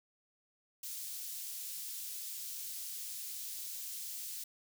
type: high-pass noise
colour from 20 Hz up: white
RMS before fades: -43 dBFS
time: 0.83-4.44 s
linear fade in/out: 5 ms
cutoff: 4300 Hz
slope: 12 dB/octave
effects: none